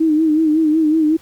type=tone with vibrato; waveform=sine; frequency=312.8 Hz; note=D#4; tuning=9 cents sharp; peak=-11 dBFS; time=0-1.17 s; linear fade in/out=10 ms; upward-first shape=sine; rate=5.4 Hz; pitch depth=64 cents each way; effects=pink hiss -48 dBFS RMS until 1.21 s